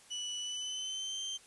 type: tone with pitch glide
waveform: 30% pulse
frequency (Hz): 2960 to 3136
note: F#7 to G7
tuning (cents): 0 to 0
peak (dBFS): -34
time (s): 0.1-1.38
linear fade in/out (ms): 20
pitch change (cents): +100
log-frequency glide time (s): 0.4-1.21
effects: white hiss -59 dBFS RMS until 1.46 s + resampled to 24000 Hz